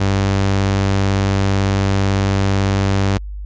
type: tone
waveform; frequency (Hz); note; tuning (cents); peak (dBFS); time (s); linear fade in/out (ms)
sawtooth; 98; G2; 0; -10; 0-3.18; 10
effects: added 50 Hz sine -25 dBFS peak until 3.45 s + resampled to 16000 Hz